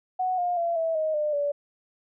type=tone with pitch steps; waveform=sine; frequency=740 / 709.9 / 680.9 / 653.2 / 626.6 / 601.1 / 576.6 Hz; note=F#5 / F5 / F5 / E5 / D#5 / D5 / D5; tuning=0 / +28 / -44 / -16 / +12 / +40 / -32 cents; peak=-23 dBFS; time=0.19-1.52 s; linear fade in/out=10 ms; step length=190 ms; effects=none